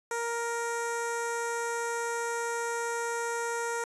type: tone with notch filter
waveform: 10% pulse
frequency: 467.6 Hz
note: A#4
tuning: 5 cents sharp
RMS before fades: -32 dBFS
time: 0.11-3.84 s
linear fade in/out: 2 ms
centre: 3000 Hz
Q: 0.66
effects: resampled to 24000 Hz